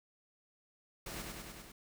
pink noise with echo, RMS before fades -44 dBFS, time 1.06-1.22 s, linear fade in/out 5 ms, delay 100 ms, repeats 5, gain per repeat -2 dB, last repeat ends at 1.72 s, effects none

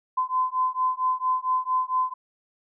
sine beating tone pair, 1021 / 1025.4 Hz, C6 / C6, -43 / -35 cents, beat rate 4.4 Hz, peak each -25 / -25 dBFS, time 0.17-2.14 s, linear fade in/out 10 ms, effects none

